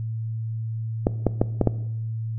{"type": "clicks", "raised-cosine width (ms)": 2, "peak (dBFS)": -4, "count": 5, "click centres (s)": [1.069, 1.267, 1.415, 1.613, 1.673], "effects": ["noise-tail reverb RT60 0.9 s tail -17 dB re dry", "added 112 Hz sine -26 dBFS peak until 2.38 s"]}